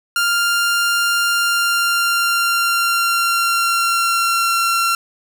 sawtooth tone with pitch glide, 1396.9 to 1365.8 Hz, F6 to F6, 0 to -39 cents, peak -11 dBFS, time 0.16-4.95 s, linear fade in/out 2 ms, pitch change -39 cents, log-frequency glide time 1.31-4.51 s, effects none

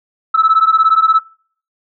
sine beating tone pair, 1300 / 1317 Hz, E6 / E6, -24 / -2 cents, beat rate 17 Hz, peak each -10 dBFS, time 0.34-1.2 s, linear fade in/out 10 ms, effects noise-tail reverb RT60 0.5 s tail -24 dB re dry + tanh soft clip ceiling -3 dBFS

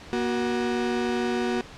35% pulse tone pair together, 238.3 / 370 Hz, A#3 / F#4, +38 / 0 cents, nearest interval minor sixth, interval 762 cents, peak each -25 dBFS, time 0.13-1.61 s, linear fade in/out 0 ms, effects pink hiss -44 dBFS RMS until 1.77 s + low-pass 5000 Hz 12 dB/octave

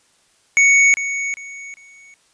square tone with echo, 2226 Hz, C#7, 7 cents sharp, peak -10 dBFS, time 0.57-0.94 s, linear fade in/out 0 ms, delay 400 ms, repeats 3, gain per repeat -11 dB, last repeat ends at 2.14 s, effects white hiss -58 dBFS RMS until 2.33 s + resampled to 22050 Hz

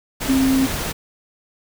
sine tone in noise, 265.4 Hz, C4, 25 cents sharp, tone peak -14 dBFS, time 0.28-0.67 s, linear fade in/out 20 ms, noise pink, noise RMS -25 dBFS, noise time 0.2-0.93 s, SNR +8 dB, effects none

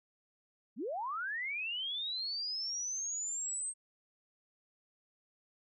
sine linear sweep, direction up, 177 to 8400 Hz, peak -35 dBFS, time 0.76-3.74 s, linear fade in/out 50 ms, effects none

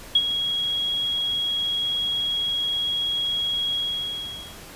sine tone with ADSR envelope, 3307 Hz, G#7, 8 cents flat, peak -12 dBFS, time 0.15-4.58 s, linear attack 6 ms, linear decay 50 ms, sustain -10 dB, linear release 840 ms, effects pink hiss -42 dBFS RMS until 4.75 s + resampled to 32000 Hz

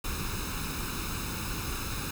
pink noise with comb filter, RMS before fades -34 dBFS, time 0.04-2.11 s, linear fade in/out 5 ms, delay 0.77 ms, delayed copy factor +0.7, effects none

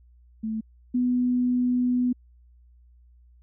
sine tone pair in turn, 220 / 248 Hz, A3 / B3, 0 / +7 cents, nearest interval major second, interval 207 cents, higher second, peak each -26 / -20 dBFS, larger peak second, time 0.43-0.61 / 0.94-2.13 s, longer second, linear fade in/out 10 ms, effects added 60 Hz sine -52 dBFS peak until 3.42 s

